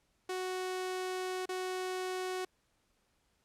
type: tone with dropouts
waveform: sawtooth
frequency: 370 Hz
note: F#4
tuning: in tune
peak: -31 dBFS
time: 0.29-2.45 s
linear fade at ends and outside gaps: 5 ms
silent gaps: 1.457-1.49 s
effects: pink hiss -75 dBFS RMS until 3.44 s + low-pass 11000 Hz 12 dB/octave